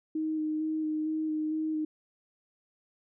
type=tone with vibrato; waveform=sine; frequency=311.3 Hz; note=D#4; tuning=1 cent sharp; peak=-28 dBFS; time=0.15-1.85 s; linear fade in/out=5 ms; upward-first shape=square; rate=2.2 Hz; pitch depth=13 cents each way; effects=none